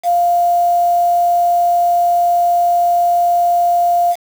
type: tone with quantisation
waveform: sine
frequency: 698.5 Hz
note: F5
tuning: in tune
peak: -10 dBFS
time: 0.03-4.16 s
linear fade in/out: 50 ms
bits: 5
effects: none